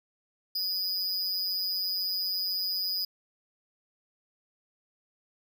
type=tone with amplitude modulation; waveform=square; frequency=4954 Hz; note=D#8; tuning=8 cents flat; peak=-26 dBFS; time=0.55-3.05 s; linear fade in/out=5 ms; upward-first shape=sine; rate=186 Hz; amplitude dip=60%; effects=11-bit